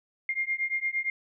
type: beating tone pair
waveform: sine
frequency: 2114 / 2122.7 Hz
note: C7 / C7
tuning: +17 / +24 cents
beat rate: 8.7 Hz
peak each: -30 dBFS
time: 0.29-1.1 s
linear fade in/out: 2 ms
effects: none